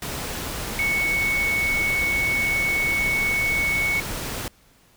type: tone in noise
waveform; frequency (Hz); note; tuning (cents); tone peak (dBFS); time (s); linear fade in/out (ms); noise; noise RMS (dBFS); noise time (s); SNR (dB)
sine; 2217; C#7; 0; -20; 0.79-4; 2; pink; -30; 0.02-4.48; +7
effects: pink hiss -57 dBFS RMS until 4.96 s